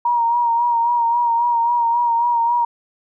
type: tone with vibrato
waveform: sine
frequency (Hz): 943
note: A#5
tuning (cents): +20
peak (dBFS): -14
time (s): 0.05-2.65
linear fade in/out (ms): 5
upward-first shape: sine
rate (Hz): 3.7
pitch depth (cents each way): 36
effects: none